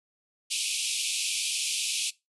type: band-pass noise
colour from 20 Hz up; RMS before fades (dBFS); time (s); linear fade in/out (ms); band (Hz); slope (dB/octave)
pink; -30; 0.5-2.11; 20; 2400 to 11000; 96
effects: noise-tail reverb RT60 0.2 s tail -20 dB re dry